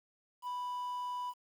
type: tone with quantisation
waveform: triangle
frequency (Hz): 987.8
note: B5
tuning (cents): 0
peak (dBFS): -34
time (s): 0.42-1.34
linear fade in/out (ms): 50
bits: 10
effects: none